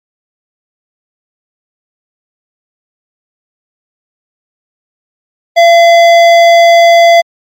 triangle tone with hard clipping, 680 Hz, F5, 46 cents flat, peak -3 dBFS, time 5.56-7.22 s, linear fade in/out 20 ms, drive 17 dB, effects MP3 64 kbps

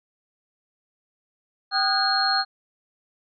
sine tone cluster, 780 / 1235 / 1464 / 1625 / 4247 Hz, G5 / D#6 / F#6 / G#6 / C8, -9 / -13 / -19 / -38 / +25 cents, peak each -25 / -28 / -28 / -30 / -22 dBFS, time 1.71-2.45 s, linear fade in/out 50 ms, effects none

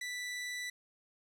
sawtooth tone, 1975.5 Hz, B6, in tune, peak -34 dBFS, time 0.01-0.7 s, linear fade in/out 5 ms, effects low-pass 10000 Hz 12 dB/octave + 11-bit

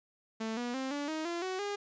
sawtooth tone with pitch steps, 222.1 / 242.2 / 264.1 / 288 / 314.1 / 342.5 / 373.5 / 407.3 Hz, A3 / B3 / C4 / D4 / D#4 / F4 / F#4 / G#4, +16 / -34 / +16 / -34 / +16 / -34 / +16 / -34 cents, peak -30 dBFS, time 0.4-1.76 s, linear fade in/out 10 ms, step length 170 ms, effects resampled to 16000 Hz + 11-bit

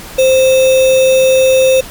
sine tone with sample-and-hold, 523.3 Hz, C5, in tune, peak -5 dBFS, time 0.18-1.81 s, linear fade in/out 10 ms, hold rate 3150 Hz, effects pink hiss -30 dBFS RMS until 1.9 s + MP3 96 kbps

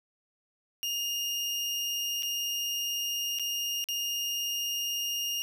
30% pulse tone with dropouts, 2834 Hz, F7, 25 cents sharp, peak -27 dBFS, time 0.83-5.42 s, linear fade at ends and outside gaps 0 ms, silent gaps 2.224-2.231 / 3.387-3.396 / 3.841-3.887 s, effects none

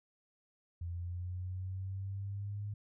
sine linear sweep, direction up, 85.3 to 103.83 Hz, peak -37 dBFS, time 0.81-2.74 s, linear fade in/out 5 ms, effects none

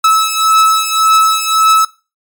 45% pulse beating tone pair, 1300 / 1301.8 Hz, E6 / E6, -24 / -22 cents, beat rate 1.8 Hz, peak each -10 / -12 dBFS, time 0.04-1.85 s, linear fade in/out 5 ms, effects noise-tail reverb RT60 0.3 s tail -18 dB re dry + MP3 96 kbps

